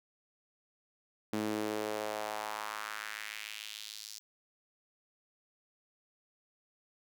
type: tone with high-pass filter sweep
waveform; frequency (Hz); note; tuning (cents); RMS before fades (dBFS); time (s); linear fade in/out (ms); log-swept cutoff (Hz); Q
sawtooth; 106.8; G#2; +49; -39; 1.33-4.19; 0; 250 to 5300; 2.1
effects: none